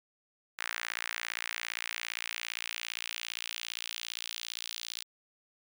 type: tone with high-pass filter sweep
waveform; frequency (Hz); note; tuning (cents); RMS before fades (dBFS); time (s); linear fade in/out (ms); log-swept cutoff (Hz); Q
sawtooth; 57.5; A#1; -23; -39; 0.58-5.04; 20; 1700 to 3800; 1.9
effects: none